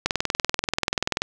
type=click train; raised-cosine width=0.2 ms; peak=-4 dBFS; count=25; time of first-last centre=0.06-1.219 s; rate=20.7 Hz; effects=none